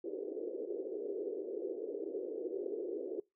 pink band-pass noise, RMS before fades -40 dBFS, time 0.04-3.2 s, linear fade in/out 2 ms, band 350 to 470 Hz, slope 48 dB/octave, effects noise-tail reverb RT60 0.2 s tail -24 dB re dry

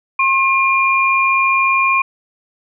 sine tone pair together, 1071.3 / 2405 Hz, C6 / D7, +41 / +41 cents, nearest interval octave + major second, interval 1400 cents, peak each -14 dBFS, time 0.19-2.02 s, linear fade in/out 5 ms, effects none

